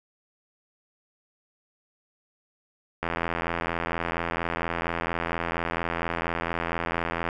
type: click train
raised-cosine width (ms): 0.5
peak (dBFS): -12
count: 360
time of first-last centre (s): 3.03-7.289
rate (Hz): 84.3
effects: none